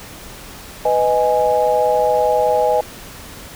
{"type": "chord", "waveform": "sine", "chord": "G# minor", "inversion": "first", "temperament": "just", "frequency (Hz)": [498.4, 623, 830.6], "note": ["B4", "D#5", "G#5"], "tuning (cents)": [16, 2, 0], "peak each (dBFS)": -17, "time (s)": [0.85, 2.81], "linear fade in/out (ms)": 5, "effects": ["pink hiss -36 dBFS RMS until 3.55 s"]}